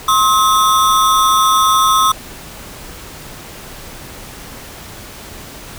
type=ring-modulated tone; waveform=square; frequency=1173 Hz; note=D6; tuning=2 cents flat; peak=-7 dBFS; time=0.08-2.12 s; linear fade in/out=5 ms; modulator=107 Hz; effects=pink hiss -33 dBFS RMS until 5.78 s